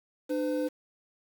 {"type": "tone pair together", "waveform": "triangle", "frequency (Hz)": [300, 507.9], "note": ["D4", "B4"], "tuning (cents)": [37, 48], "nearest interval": "major sixth", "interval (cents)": 911, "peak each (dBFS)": -28, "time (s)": [0.29, 0.69], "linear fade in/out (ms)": 20, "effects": ["8-bit"]}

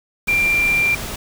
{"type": "tone in noise", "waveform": "sine", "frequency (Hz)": 2371, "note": "D7", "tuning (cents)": 16, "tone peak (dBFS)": -14, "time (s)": [0.28, 0.95], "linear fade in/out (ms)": 5, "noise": "pink", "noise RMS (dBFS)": -28, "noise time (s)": [0.27, 1.16], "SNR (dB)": 11, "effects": []}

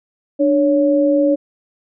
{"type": "tone pair together", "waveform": "sine", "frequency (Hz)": [296.1, 559], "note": ["D4", "C#5"], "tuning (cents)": [14, 14], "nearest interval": "major seventh", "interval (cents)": 1100, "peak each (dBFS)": -14, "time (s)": [0.39, 1.36], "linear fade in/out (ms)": 20, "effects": []}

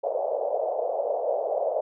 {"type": "band-pass noise", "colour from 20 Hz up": "white", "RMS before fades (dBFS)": -27, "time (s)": [0.03, 1.81], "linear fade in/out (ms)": 10, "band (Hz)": [500, 680], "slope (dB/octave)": 48, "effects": []}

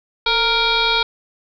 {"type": "tone with frequency modulation", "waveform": "sine", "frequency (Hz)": 2350, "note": "D7", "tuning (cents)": 1, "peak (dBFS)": -14, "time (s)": [0.26, 1.03], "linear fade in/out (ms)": 5, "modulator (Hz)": 475, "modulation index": 3.9, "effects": []}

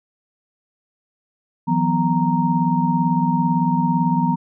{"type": "tone cluster", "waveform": "sine", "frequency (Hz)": [164, 181.9, 247.1, 931], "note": ["E3", "F#3", "B3", "A#5"], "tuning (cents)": [-9, -29, 1, -2], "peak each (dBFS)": -21, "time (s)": [1.67, 4.36], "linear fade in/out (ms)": 20, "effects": []}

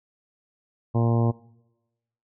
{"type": "harmonic tone", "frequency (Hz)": 116.54, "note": "A#2", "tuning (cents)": 0, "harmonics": [1, 2, 3, 4, 5, 6, 7, 8, 9], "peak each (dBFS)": [-20, -26, -30, -32, -34, -36, -37, -38, -39], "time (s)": [0.94, 1.32], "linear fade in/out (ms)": 20, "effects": ["noise-tail reverb RT60 1.0 s tail -23 dB re dry"]}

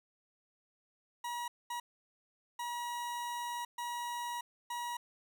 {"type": "tone bursts at uneven times", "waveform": "40% pulse", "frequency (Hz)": 959, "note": "A#5", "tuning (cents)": 49, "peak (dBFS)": -36, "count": 5, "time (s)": [[1.24, 1.48], [1.7, 1.8], [2.59, 3.65], [3.78, 4.41], [4.7, 4.97]], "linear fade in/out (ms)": 5, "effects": []}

